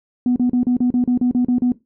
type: tone bursts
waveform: sine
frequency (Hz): 246.9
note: B3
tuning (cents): 0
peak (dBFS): -12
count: 11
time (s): 0.26-1.72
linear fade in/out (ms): 2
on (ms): 100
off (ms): 36
effects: noise-tail reverb RT60 0.2 s tail -18 dB re dry + tanh soft clip ceiling -10 dBFS